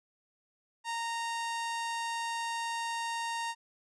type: tone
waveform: sawtooth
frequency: 926 Hz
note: A#5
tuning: 12 cents flat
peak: -29 dBFS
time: 0.84-3.55 s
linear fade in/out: 50 ms
effects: resampled to 22050 Hz